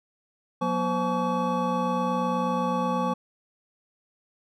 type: tone cluster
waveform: triangle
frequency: 181.4 / 240.5 / 516 / 854 / 1132 Hz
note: F#3 / B3 / C5 / G#5 / C#6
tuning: -34 / -46 / -24 / +48 / +36 cents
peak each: -28 dBFS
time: 0.61-3.14 s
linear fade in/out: 10 ms
effects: none